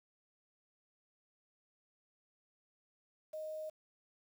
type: tone with quantisation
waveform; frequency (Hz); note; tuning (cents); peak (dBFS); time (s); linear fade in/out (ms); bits
sine; 622.3; D#5; 0; -40; 3.33-3.7; 10; 10
effects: none